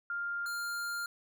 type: tone pair in turn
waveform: sine / square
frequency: 1400 / 1400 Hz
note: F6 / F6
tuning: +4 / +4 cents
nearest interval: unison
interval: 0 cents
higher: neither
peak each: -33 / -35 dBFS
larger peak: first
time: 0.1-0.46 / 0.46-1.06 s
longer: second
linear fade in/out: 2 ms
effects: none